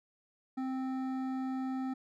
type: tone with hard clipping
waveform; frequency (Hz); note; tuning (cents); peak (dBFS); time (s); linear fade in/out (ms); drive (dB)
sine; 261.6; C4; 0; -35; 0.57-1.94; 10; 11
effects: none